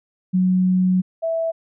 sine tone pair in turn, 184.3 / 656.8 Hz, F#3 / E5, -7 / -6 cents, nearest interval octave + minor seventh, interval 2201 cents, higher second, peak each -14 / -19 dBFS, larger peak first, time 0.33-1.02 / 1.22-1.52 s, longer first, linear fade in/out 20 ms, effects none

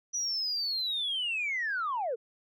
sine linear sweep, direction down, 5920 to 423.4 Hz, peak -28 dBFS, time 0.13-2.16 s, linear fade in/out 20 ms, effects tanh soft clip ceiling -25 dBFS

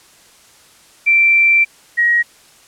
sine tone pair in turn, 2347 / 1894.5 Hz, D7 / A#6, -2 / +27 cents, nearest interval major third, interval 371 cents, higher first, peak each -8 / -10 dBFS, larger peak first, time 1.06-1.65 / 1.97-2.23 s, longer first, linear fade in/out 20 ms, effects white hiss -47 dBFS RMS until 2.67 s + low-pass 10000 Hz 12 dB/octave

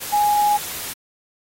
sine tone in noise, 830.6 Hz, G#5, in tune, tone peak -14 dBFS, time 0.12-0.58 s, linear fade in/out 20 ms, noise white, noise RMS -30 dBFS, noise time 0-0.94 s, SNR +13 dB, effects AAC 48 kbps

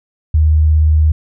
sine tone with vibrato, 77.4 Hz, D#2, 9 cents flat, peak -7 dBFS, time 0.34-1.12 s, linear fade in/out 5 ms, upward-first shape sine, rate 17 Hz, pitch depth 14 cents each way, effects none

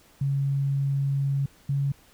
sine tone pair in turn, 138.59 / 139.55 Hz, C#3 / C#3, 0 / +12 cents, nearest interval unison, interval 12 cents, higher second, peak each -22 dBFS, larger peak neither, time 0.21-1.46 / 1.69-1.92 s, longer first, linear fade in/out 5 ms, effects pink hiss -57 dBFS RMS until 2.13 s

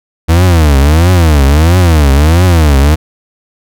40% pulse tone with vibrato, 79 Hz, D#2, 27 cents sharp, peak -3 dBFS, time 0.28-2.96 s, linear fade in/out 20 ms, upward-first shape triangle, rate 1.5 Hz, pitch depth 290 cents each way, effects none

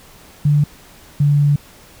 sine tone pair in turn, 146.83 / 144.81 Hz, D3 / D3, 0 / -24 cents, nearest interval unison, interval 24 cents, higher first, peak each -10 dBFS, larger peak neither, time 0.45-0.64 / 1.2-1.56 s, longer second, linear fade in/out 5 ms, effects pink hiss -44 dBFS RMS until 2 s

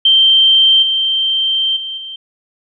sine tone with level steps, 3136 Hz, G7, in tune, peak -6 / -12 / -21 / -25 dBFS, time 0.05-2.16 s, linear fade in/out 5 ms, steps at 0.82 / 1.76 / 1.97 s, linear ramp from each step 10 ms, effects none

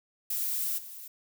violet noise with level steps, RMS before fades -31 / -44 dBFS, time 0.3-1.08 s, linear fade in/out 5 ms, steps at 0.77 s, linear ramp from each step 20 ms, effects none

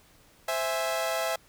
sawtooth chord, C augmented, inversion none, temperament equal, 523.3 / 659.3 / 830.6 Hz, C5 / E5 / G#5, 0 / 0 / 0 cents, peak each -30 / -25 / -31 dBFS, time 0.48-1.36 s, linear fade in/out 5 ms, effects pink hiss -59 dBFS RMS until 1.48 s

